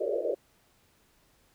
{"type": "band-pass noise", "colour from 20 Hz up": "white", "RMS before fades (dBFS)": -30, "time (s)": [0, 0.35], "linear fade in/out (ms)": 10, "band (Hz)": [350, 620], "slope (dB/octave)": 96, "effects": ["pink hiss -66 dBFS RMS until 1.54 s"]}